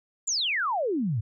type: exponential sweep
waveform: sine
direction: down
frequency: 7440 to 98 Hz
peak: -24 dBFS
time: 0.27-1.21 s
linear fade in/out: 10 ms
effects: none